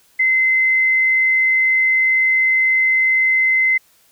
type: tone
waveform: sine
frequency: 2059 Hz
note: C7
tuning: 28 cents flat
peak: -12 dBFS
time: 0.19-3.78 s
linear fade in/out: 10 ms
effects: white hiss -55 dBFS RMS until 4.11 s